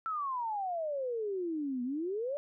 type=exponential two-way sweep; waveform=sine; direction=down then up; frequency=1345 to 240 to 594 Hz; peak=-32 dBFS; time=0.06-2.37 s; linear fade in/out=0 ms; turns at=1.83 s; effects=none